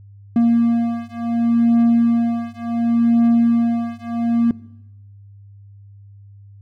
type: beating tone pair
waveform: triangle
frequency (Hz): 233.1 / 233.79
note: A#3 / A#3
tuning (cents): 0 / +5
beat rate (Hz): 0.69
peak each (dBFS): -15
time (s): 0.36-4.51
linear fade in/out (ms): 2
effects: noise-tail reverb RT60 0.9 s tail -19 dB re dry + added 100 Hz sine -40 dBFS peak until 6.61 s